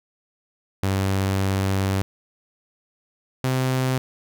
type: tone pair in turn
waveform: sawtooth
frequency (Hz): 96.7 / 129.71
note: G2 / C3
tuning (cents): -23 / -15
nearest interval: perfect fourth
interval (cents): 508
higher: second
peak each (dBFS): -16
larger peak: neither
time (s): 0.83-2.02 / 3.44-3.98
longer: first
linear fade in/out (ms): 0
effects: none